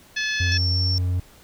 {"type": "harmonic tone", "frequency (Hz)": 861, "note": "A5", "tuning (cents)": -38, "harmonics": [2, 3, 4, 5, 6, 7], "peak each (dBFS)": [-25, -29, -31, -33, -35, -36], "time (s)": [0.16, 0.58], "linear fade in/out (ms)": 10}
{"type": "tone with pitch glide", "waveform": "triangle", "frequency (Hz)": [89, 90.24], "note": ["F2", "F#2"], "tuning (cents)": [33, -43], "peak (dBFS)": -18, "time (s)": [0.4, 1.2], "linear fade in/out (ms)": 5, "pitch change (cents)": 24, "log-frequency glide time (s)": [0.65, 0.91]}
{"type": "tone", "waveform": "sine", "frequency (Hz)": 5440, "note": "F8", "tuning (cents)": -46, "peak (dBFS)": -23, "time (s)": [0.52, 0.98], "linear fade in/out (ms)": 0}
{"effects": ["pink hiss -51 dBFS RMS until 1.43 s"]}